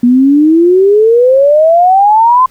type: exponential sweep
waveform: sine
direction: up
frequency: 237.8 to 1046.5 Hz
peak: -3 dBFS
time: 0.03-2.46 s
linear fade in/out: 5 ms
effects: pink hiss -46 dBFS RMS until 2.5 s